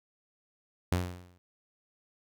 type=tone with exponential decay; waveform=sawtooth; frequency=89.5 Hz; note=F2; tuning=43 cents sharp; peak=-20 dBFS; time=0.92-1.38 s; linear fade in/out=0 ms; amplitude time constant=100 ms; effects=none